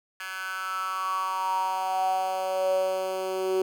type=tone with high-pass filter sweep; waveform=10% pulse; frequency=188.3 Hz; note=F#3; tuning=31 cents sharp; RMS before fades=-28 dBFS; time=0.2-3.62 s; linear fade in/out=2 ms; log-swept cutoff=1700 to 380 Hz; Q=8.3; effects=none